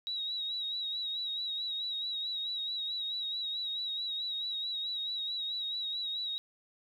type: tone with vibrato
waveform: sine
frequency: 3842 Hz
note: B7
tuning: 48 cents flat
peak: -33 dBFS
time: 0.07-6.38 s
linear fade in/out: 0 ms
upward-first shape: sine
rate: 4.6 Hz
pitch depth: 49 cents each way
effects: 11-bit